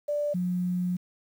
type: tone pair in turn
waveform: sine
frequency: 587.3 / 179.62 Hz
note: D5 / F3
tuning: 0 / +49 cents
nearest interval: octave + major sixth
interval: 2051 cents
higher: first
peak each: -25 dBFS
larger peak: neither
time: 0.08-0.34 / 0.34-0.97 s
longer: second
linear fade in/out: 10 ms
effects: 9-bit